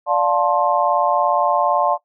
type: chord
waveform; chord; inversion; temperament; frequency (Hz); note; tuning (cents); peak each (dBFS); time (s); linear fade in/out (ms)
sine; D minor seventh; none; just; 587.3 / 704.8 / 881 / 1057.2; D5 / F5 / A5 / C6; 0 / +16 / +2 / +18; -20; 0.06-1.98; 50
effects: noise-tail reverb RT60 0.1 s tail -17 dB re dry